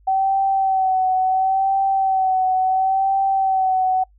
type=tone with vibrato; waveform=sine; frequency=763 Hz; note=G5; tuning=47 cents flat; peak=-15 dBFS; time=0.07-4.04 s; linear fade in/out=10 ms; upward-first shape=sine; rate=0.72 Hz; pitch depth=35 cents each way; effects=noise-tail reverb RT60 0.1 s tail -24 dB re dry + added 50 Hz sine -50 dBFS peak until 4.18 s